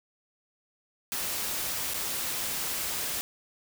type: noise with dropouts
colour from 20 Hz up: white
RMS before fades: -32 dBFS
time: 1.12-3.21 s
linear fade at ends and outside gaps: 0 ms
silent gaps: 1.936-1.943 s
effects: none